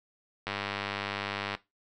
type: click train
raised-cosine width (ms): 0.3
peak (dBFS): -16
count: 109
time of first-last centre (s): 0.47-1.55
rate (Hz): 100
effects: noise-tail reverb RT60 0.2 s tail -17 dB re dry